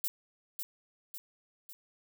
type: noise with echo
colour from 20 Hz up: violet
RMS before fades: -33 dBFS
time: 0.04-0.08 s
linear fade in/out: 0 ms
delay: 550 ms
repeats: 3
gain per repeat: -5 dB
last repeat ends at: 1.73 s
effects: none